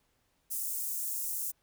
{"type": "high-pass noise", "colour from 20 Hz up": "white", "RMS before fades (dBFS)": -35, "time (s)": [0.5, 1.52], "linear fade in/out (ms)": 20, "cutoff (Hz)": 7400, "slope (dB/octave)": 24, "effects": ["pink hiss -74 dBFS RMS until 1.62 s"]}